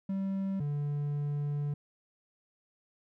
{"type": "tone pair in turn", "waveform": "triangle", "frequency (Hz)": [193.8, 145.45], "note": ["G3", "D3"], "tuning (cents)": [-20, -16], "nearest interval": "perfect fourth", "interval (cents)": 496, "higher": "first", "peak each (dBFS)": -28, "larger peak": "neither", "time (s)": [[0.09, 0.6], [0.6, 1.74]], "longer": "second", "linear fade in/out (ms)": 5, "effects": []}